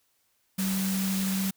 sine tone in noise, 191.5 Hz, G3, 40 cents flat, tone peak -26 dBFS, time 0.58-1.51 s, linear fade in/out 10 ms, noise white, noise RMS -34 dBFS, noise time 0.58-1.51 s, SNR +5 dB, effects white hiss -71 dBFS RMS until 1.56 s

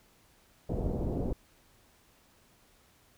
pink low-pass noise, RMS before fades -32 dBFS, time 0.69-1.33 s, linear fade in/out 5 ms, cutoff 590 Hz, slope 24 dB/octave, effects pink hiss -64 dBFS RMS until 3.17 s

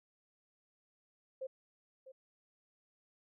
sine tone with echo, 526 Hz, C5, 9 cents sharp, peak -38 dBFS, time 1.41-1.47 s, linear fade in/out 10 ms, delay 650 ms, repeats 1, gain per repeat -13 dB, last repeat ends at 2.12 s, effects none

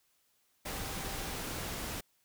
sine tone in noise, 784 Hz, G5, in tune, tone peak -50 dBFS, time 0.66-1.36 s, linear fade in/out 10 ms, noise pink, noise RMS -39 dBFS, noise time 0.65-2.01 s, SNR -14 dB, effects white hiss -73 dBFS RMS until 2.24 s

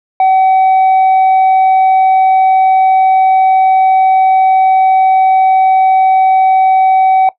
sine tone with tanh clipping, 759 Hz, F#5, 44 cents sharp, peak -6 dBFS, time 0.2-7.29 s, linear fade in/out 2 ms, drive 2 dB, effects noise-tail reverb RT60 0.1 s tail -17 dB re dry

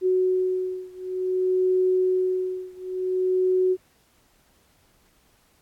sine beating tone pair, 370 / 370.55 Hz, F#4 / F#4, 0 / +3 cents, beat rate 0.55 Hz, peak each -23 / -24 dBFS, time 0.01-3.77 s, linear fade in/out 50 ms, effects pink hiss -62 dBFS RMS until 5.61 s + AAC 64 kbps

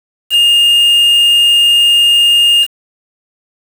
triangle tone with quantisation, 2829 Hz, F7, 22 cents sharp, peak -4 dBFS, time 0.3-2.67 s, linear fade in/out 50 ms, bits 4, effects none

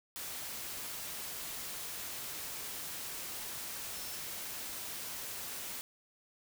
sine tone in noise, 5310 Hz, E8, 12 cents sharp, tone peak -50 dBFS, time 3.95-4.17 s, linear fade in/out 0 ms, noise white, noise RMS -42 dBFS, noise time 0.16-5.81 s, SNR -11 dB, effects none

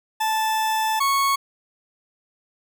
40% pulse tone pair in turn, 877 / 1105 Hz, A5 / C#6, -6 / -6 cents, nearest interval major third, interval 400 cents, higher second, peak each -19 / -17 dBFS, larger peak second, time 0.2-1 / 1-1.36 s, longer first, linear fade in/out 10 ms, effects none

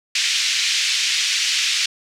pink band-pass noise, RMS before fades -20 dBFS, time 0.15-1.86 s, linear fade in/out 5 ms, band 2300 to 6500 Hz, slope 24 dB/octave, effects none

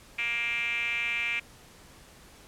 5% pulse tone with band-pass filter, 235.3 Hz, A#3, 16 cents sharp, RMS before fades -30 dBFS, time 0.18-1.4 s, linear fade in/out 10 ms, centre 2400 Hz, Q 9, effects pink hiss -53 dBFS RMS until 2.47 s + low-pass 12000 Hz 12 dB/octave

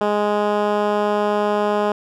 10% pulse tone with band-pass filter, 207.7 Hz, G#3, in tune, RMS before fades -19 dBFS, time 0.01-1.92 s, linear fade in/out 2 ms, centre 520 Hz, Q 0.65, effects none

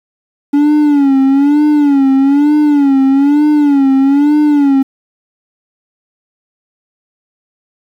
triangle tone with vibrato, 283.6 Hz, C#4, 40 cents sharp, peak -4 dBFS, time 0.53-4.83 s, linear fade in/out 10 ms, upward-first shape sine, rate 1.1 Hz, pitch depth 99 cents each way, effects 7-bit

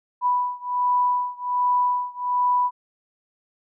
sine beating tone pair, 987 / 988.3 Hz, B5 / B5, -1 / +1 cents, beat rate 1.3 Hz, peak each -22 / -23 dBFS, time 0.21-2.71 s, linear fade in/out 50 ms, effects none

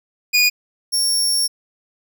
25% pulse tone pair in turn, 2456 / 5499 Hz, D#7 / F8, -23 / -28 cents, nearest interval octave + major second, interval 1395 cents, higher second, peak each -8 / -11 dBFS, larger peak first, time 0.33-0.5 / 0.92-1.48 s, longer second, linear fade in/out 20 ms, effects none

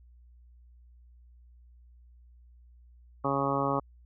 harmonic tone, 138.59 Hz, C#3, in tune, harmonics 1 / 2 / 3 / 4 / 5 / 6 / 7 / 8 / 9, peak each -35 / -33 / -35 / -33 / -38 / -35 / -38 / -32 / -36 dBFS, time 3.24-3.8 s, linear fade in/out 10 ms, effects added 60 Hz sine -53 dBFS peak until 4.05 s

